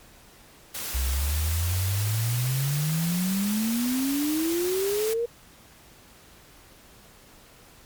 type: noise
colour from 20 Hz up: white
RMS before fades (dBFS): -33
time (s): 0.74-5.14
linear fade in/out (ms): 10
type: exponential sweep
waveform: sine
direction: up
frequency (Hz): 61.74 to 477.5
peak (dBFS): -23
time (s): 0.94-5.26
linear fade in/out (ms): 10
effects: pink hiss -52 dBFS RMS until 7.85 s + MP3 96 kbps